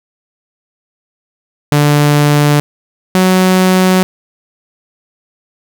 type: tone pair in turn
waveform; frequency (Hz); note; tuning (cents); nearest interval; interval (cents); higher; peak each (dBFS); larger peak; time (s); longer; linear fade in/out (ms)
sawtooth; 146.83 / 185.64; D3 / F#3; 0 / +6; major third; 406; second; -3; neither; 1.72-2.6 / 3.15-4.03; neither; 0
effects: none

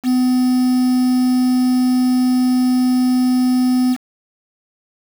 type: tone with quantisation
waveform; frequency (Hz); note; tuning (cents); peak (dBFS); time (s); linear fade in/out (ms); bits
triangle; 252.6; B3; +39; -10; 0.03-3.97; 50; 5
effects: none

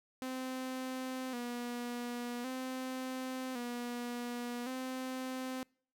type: tone with vibrato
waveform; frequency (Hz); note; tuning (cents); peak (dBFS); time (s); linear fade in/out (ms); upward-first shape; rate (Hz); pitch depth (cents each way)
sawtooth; 249.9; B3; +21; -34; 0.22-5.63; 0; square; 0.45; 59
effects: noise-tail reverb RT60 0.5 s tail -26 dB re dry

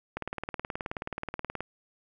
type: click train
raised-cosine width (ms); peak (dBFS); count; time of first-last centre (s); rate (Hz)
0.5; -18; 28; 0.17-1.606; 18.8
effects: none

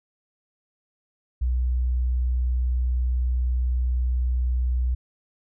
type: tone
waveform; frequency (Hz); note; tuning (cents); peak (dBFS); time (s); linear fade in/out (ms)
sine; 62; B1; +7; -20; 1.41-4.95; 10
effects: none

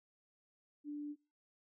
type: tone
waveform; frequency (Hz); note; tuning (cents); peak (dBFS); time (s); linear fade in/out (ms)
sine; 293.7; D4; 0; -40; 0.84-1.16; 50
effects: noise-tail reverb RT60 0.3 s tail -23 dB re dry

